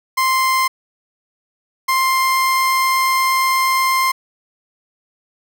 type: tone pair in turn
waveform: 30% pulse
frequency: 1046.5 / 1051.4 Hz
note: C6 / C6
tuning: 0 / +8 cents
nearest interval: unison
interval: 8 cents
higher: second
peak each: -11 dBFS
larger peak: neither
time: 0.17-0.68 / 1.88-4.12 s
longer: second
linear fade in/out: 10 ms
effects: none